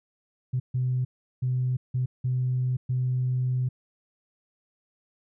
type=tone bursts at uneven times; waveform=sine; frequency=127 Hz; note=B2; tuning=49 cents sharp; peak=-22 dBFS; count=6; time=0.53-0.6 / 0.74-1.05 / 1.42-1.77 / 1.94-2.06 / 2.24-2.77 / 2.89-3.69 s; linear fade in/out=10 ms; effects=tanh soft clip ceiling -18 dBFS